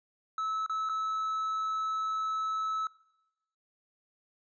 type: tone with dropouts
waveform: triangle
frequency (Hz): 1301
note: E6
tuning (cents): -23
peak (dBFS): -28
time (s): 0.38-2.87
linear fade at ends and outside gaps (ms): 2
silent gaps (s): 0.663-0.696 / 0.89-0.895
effects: noise-tail reverb RT60 0.9 s tail -22 dB re dry + resampled to 16000 Hz